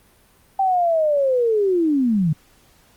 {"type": "linear sweep", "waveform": "sine", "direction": "down", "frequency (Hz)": [784, 145.6], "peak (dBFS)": -15, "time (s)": [0.59, 2.33], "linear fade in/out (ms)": 5, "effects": ["pink hiss -55 dBFS RMS until 2.96 s", "Opus 32 kbps"]}